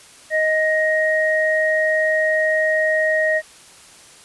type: tone pair together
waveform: sine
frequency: 626 / 1876 Hz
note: D#5 / A#6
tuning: +10 / +11 cents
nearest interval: octave + perfect fifth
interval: 1901 cents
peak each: -18 dBFS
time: 0.3-3.42 s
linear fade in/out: 50 ms
effects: white hiss -45 dBFS RMS until 4.24 s + resampled to 24000 Hz